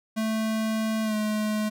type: tone with pitch glide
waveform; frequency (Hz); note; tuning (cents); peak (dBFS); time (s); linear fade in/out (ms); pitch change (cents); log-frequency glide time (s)
square; 220 to 213.5; A3 to G#3; 0 to +48; -25; 0.16-1.7; 20; -52; 1.03-1.15
effects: none